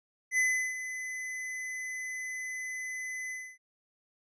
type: tone with ADSR envelope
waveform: square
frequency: 2020 Hz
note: B6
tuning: 39 cents sharp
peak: -24 dBFS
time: 0.31-3.58 s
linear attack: 71 ms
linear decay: 360 ms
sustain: -12 dB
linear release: 270 ms
effects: low-pass 10000 Hz 12 dB/octave